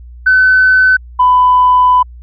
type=tone pair in turn; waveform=sine; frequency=1515 / 999.2 Hz; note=F#6 / B5; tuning=+40 / +20 cents; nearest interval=perfect fifth; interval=720 cents; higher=first; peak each=-4 dBFS; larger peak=neither; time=0.26-0.97 / 1.19-2.03 s; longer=second; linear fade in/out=10 ms; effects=tanh soft clip ceiling 0 dBFS + added 60 Hz sine -30 dBFS peak until 2.22 s